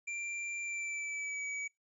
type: tone with pitch glide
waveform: square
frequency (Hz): 2364 to 2277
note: D7 to C#7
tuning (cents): +11 to +46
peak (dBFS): -37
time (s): 0.07-1.68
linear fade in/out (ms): 10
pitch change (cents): -65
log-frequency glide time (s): 0.62-1.44
effects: noise-tail reverb RT60 0.2 s tail -26 dB re dry + resampled to 22050 Hz